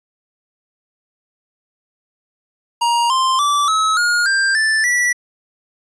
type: tone with pitch steps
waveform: square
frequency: 943 / 1046.3 / 1161 / 1288.2 / 1429.3 / 1585.9 / 1759.7 / 1952.5 Hz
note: A#5 / C6 / D6 / E6 / F6 / G6 / A6 / B6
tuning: +20 / 0 / -20 / -40 / +40 / +20 / 0 / -20 cents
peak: -14 dBFS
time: 2.81-5.13 s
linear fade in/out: 10 ms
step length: 290 ms
effects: resampled to 22050 Hz